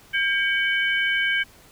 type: tone cluster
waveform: sine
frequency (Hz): 1598 / 2256 / 3031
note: G6 / C#7 / F#7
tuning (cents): +33 / +30 / +41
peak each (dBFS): -22 / -24 / -28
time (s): 0.13-1.44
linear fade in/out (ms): 20
effects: pink hiss -51 dBFS RMS until 1.71 s